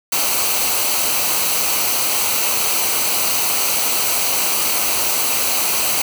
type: noise with comb filter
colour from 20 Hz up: white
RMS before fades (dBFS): -18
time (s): 0.12-6.02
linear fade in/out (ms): 5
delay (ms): 0.57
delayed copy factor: -0.55
effects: none